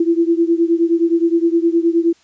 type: beating tone pair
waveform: sine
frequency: 332.3 / 341.9 Hz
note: E4 / F4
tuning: +14 / -37 cents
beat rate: 9.6 Hz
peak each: -14 / -16 dBFS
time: 0-2.13 s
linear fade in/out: 5 ms
effects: white hiss -54 dBFS RMS until 2.23 s + resampled to 16000 Hz